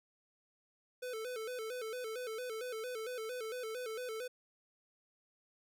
square tone with vibrato, 470 Hz, A#4, 14 cents sharp, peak -40 dBFS, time 1.02-4.28 s, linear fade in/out 10 ms, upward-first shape square, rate 4.4 Hz, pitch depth 110 cents each way, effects none

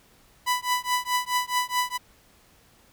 sawtooth tone with tremolo, 993 Hz, B5, 9 cents sharp, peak -16 dBFS, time 0.46-1.98 s, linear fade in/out 20 ms, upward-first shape triangle, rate 4.7 Hz, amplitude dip 100%, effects pink hiss -58 dBFS RMS until 2.92 s

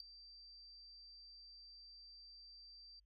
sine tone with ADSR envelope, 4681 Hz, D8, 7 cents flat, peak -39 dBFS, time 0-3 s, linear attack 3 ms, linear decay 4 ms, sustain -17 dB, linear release 10 ms, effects tanh soft clip ceiling -38 dBFS + added 50 Hz sine -70 dBFS peak until 3.05 s

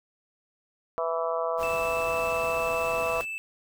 harmonic tone, 165 Hz, E3, 2 cents sharp, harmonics 3 / 4 / 5 / 6 / 7 / 8, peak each -31 / -29 / -42 / -34 / -33 / -39 dBFS, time 0.98-3.21 s, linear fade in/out 0 ms
pink noise, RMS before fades -41 dBFS, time 1.57-3.26 s, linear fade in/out 50 ms
triangle tone, 2637 Hz, E7, in tune, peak -30 dBFS, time 1.63-3.38 s, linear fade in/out 0 ms
effects none

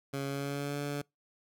15% pulse tone with pitch glide, 138.59 to 143.98 Hz, C#3 to D3, 0 to -34 cents, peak -27 dBFS, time 0.13-1.02 s, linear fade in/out 10 ms, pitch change +66 cents, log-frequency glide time 0.26-0.77 s, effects noise-tail reverb RT60 0.2 s tail -26 dB re dry

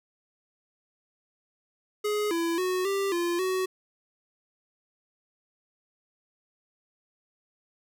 square tone with pitch steps, 418.9 / 335.2 / 368.2 / 394.1 / 345.3 / 373.5 Hz, G#4 / E4 / F#4 / G4 / F4 / F#4, +15 / +29 / -8 / +9 / -20 / +16 cents, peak -26 dBFS, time 2.04-3.66 s, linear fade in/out 10 ms, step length 270 ms, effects none

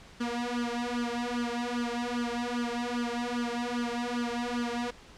sawtooth tone with flanger, 240 Hz, B3, 49 cents flat, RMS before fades -32 dBFS, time 0.2-4.91 s, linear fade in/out 10 ms, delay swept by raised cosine 0.63 to 3.13 ms, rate 2.5 Hz, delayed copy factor +0.95, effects pink hiss -52 dBFS RMS until 5.17 s + low-pass 6000 Hz 12 dB/octave

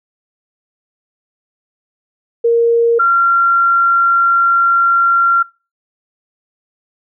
sine tone pair in turn, 466.2 / 1375 Hz, A#4 / F6, 0 / -27 cents, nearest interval octave + perfect fifth, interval 1873 cents, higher second, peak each -8 dBFS, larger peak neither, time 2.44-2.99 / 2.99-5.43 s, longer second, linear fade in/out 10 ms, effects noise-tail reverb RT60 0.3 s tail -23 dB re dry

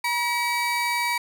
35% pulse tone pair together, 958.4 / 2290 Hz, A#5 / D7, +48 / -44 cents, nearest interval octave + minor third, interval 1508 cents, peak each -23 / -24 dBFS, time 0.04-1.18 s, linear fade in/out 5 ms, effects none

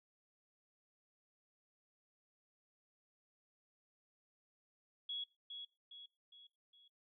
sine tone with echo, 3346 Hz, G#7, 12 cents sharp, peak -40 dBFS, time 5.09-5.24 s, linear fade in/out 5 ms, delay 410 ms, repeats 4, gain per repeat -6 dB, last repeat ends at 6.88 s, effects noise-tail reverb RT60 0.3 s tail -21 dB re dry

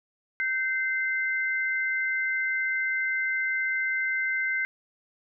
sine tone pair together, 1553 / 2072 Hz, G6 / C7, -17 / -17 cents, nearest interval perfect fourth, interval 500 cents, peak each -28 / -27 dBFS, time 0.4-4.65 s, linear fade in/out 0 ms, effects none

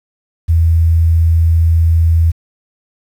sine tone, 82.41 Hz, E2, in tune, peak -7 dBFS, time 0.48-2.32 s, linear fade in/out 20 ms, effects 7-bit

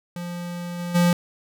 square tone with level steps, 174.61 Hz, F3, in tune, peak -30 / -28 / -16 dBFS, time 0.16-1.13 s, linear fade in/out 2 ms, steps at 0.78 / 0.94 s, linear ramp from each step 20 ms, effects none

